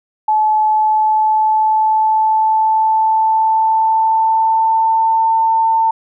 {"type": "tone with pitch glide", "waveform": "sine", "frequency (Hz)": [861, 897], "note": ["A5", "A5"], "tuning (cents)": [-38, 33], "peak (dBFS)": -10, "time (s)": [0.28, 5.91], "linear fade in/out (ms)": 5, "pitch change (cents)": 71, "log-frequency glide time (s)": [0.6, 5.33], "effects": []}